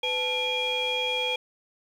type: tone cluster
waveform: sine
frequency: 501 / 869 / 2401 / 3297 Hz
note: B4 / A5 / D7 / G#7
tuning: +25 / -22 / +38 / -13 cents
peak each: -30 / -33 / -29 / -27 dBFS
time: 0.03-1.36 s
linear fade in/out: 5 ms
effects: tanh soft clip ceiling -19 dBFS + 9-bit